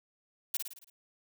blue noise with echo, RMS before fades -31 dBFS, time 0.54-0.57 s, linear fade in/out 5 ms, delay 55 ms, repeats 6, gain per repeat -5 dB, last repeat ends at 0.9 s, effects none

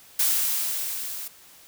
blue noise with level ramp, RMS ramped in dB -21 to -35 dBFS, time 0.19-1.28 s, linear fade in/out 5 ms, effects white hiss -51 dBFS RMS until 1.67 s

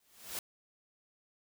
white noise with exponential growth, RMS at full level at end -36 dBFS, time 0-0.39 s, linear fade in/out 2 ms, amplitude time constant 83 ms, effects none

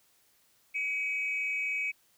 sine tone pair together, 2266 / 2543 Hz, C#7 / D#7, +37 / +37 cents, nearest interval major second, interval 200 cents, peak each -30 / -33 dBFS, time 0.74-1.92 s, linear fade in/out 20 ms, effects tanh soft clip ceiling -23 dBFS + white hiss -67 dBFS RMS until 2.17 s

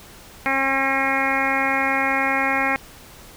harmonic tone, 270 Hz, C#4, 45 cents flat, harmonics 1 / 2 / 3 / 4 / 5 / 6 / 7 / 8 / 9, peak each -28 / -29 / -25 / -28 / -29 / -28 / -26 / -24 / -29 dBFS, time 0.46-2.76 s, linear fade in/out 0 ms, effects pink hiss -44 dBFS RMS until 3.36 s

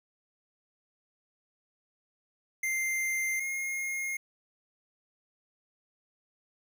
square tone pair in turn, 2093 / 2142 Hz, C7 / C7, 0 / +40 cents, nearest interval unison, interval 40 cents, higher second, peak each -29 / -32 dBFS, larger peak first, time 2.63-3.4 / 3.4-4.17 s, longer neither, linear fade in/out 5 ms, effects none

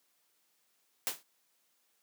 white noise with exponential decay, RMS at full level -29 dBFS, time 1.07-1.23 s, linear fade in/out 0 ms, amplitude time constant 34 ms, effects white hiss -74 dBFS RMS until 2.02 s + high-pass 200 Hz 12 dB/octave

